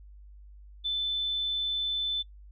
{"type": "tone", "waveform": "sine", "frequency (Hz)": 3520, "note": "A7", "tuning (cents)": 0, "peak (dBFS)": -27, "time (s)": [0.84, 2.23], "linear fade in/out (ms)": 20, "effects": ["noise-tail reverb RT60 0.1 s tail -24 dB re dry", "added 50 Hz sine -47 dBFS peak until 2.51 s"]}